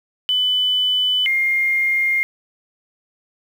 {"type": "tone pair in turn", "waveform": "sine", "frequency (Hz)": [3000, 2121], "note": ["F#7", "C7"], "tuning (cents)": [23, 23], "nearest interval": "tritone", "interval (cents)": 600, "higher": "first", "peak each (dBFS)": -15, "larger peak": "neither", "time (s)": [[0.29, 1.26], [1.26, 2.23]], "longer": "neither", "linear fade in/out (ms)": 0, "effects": ["7-bit"]}